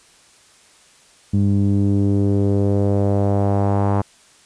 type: tone with low-pass filter sweep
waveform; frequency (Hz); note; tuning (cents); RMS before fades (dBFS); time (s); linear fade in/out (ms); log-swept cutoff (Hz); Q
sawtooth; 100; G2; +35; -17; 1.33-4.02; 10; 220 to 960; 2.1
effects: white hiss -51 dBFS RMS until 4.45 s + resampled to 22050 Hz